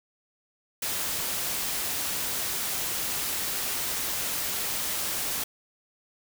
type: noise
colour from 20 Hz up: white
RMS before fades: -30 dBFS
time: 0.82-5.44 s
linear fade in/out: 5 ms
effects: none